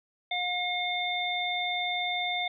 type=harmonic tone; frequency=717 Hz; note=F5; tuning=45 cents sharp; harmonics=1 / 3 / 5; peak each=-32 / -32 / -32 dBFS; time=0.31-2.48 s; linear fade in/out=5 ms; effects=none